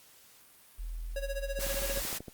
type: tone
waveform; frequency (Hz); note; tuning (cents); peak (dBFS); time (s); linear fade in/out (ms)
sine; 41.2; E1; 0; -35; 0.78-2.03; 20
type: tone with tremolo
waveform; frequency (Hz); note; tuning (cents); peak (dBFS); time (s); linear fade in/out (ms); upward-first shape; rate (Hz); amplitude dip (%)
square; 553; C#5; -4; -33; 1.16-2; 2; sine; 15; 85
type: noise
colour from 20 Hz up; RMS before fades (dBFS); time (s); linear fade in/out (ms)
white; -36; 1.59-2.19; 20
type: click train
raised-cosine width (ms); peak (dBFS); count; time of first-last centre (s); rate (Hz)
2; -29; 10; 1.59-2.282; 13
effects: white hiss -58 dBFS RMS until 2.33 s + Opus 48 kbps